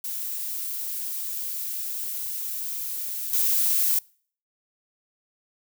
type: noise with level steps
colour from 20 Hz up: violet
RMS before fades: -31 / -22 dBFS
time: 0.04-3.99 s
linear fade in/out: 5 ms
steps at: 3.33 s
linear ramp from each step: 5 ms
effects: noise-tail reverb RT60 0.5 s tail -26 dB re dry